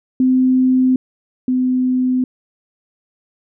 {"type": "tone pair in turn", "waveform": "sine", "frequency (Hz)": [257.2, 254.5], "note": ["C4", "C4"], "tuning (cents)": [-30, -48], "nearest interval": "unison", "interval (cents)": 18, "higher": "first", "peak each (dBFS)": [-10, -13], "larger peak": "first", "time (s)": [[0.2, 0.96], [1.48, 2.24]], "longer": "neither", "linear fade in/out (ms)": 2, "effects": []}